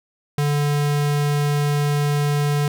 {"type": "tone", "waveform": "square", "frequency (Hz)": 145.8, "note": "D3", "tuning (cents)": -12, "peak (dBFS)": -18, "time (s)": [0.38, 2.68], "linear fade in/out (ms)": 2, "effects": []}